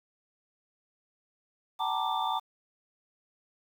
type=tone cluster; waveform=sine; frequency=761 / 882 / 944 / 1177 / 3549 Hz; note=F#5 / A5 / A#5 / D6 / A7; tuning=+48 / +4 / +22 / +3 / +14 cents; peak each=-34 / -32 / -34 / -34 / -38 dBFS; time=1.79-2.4 s; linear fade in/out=20 ms; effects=9-bit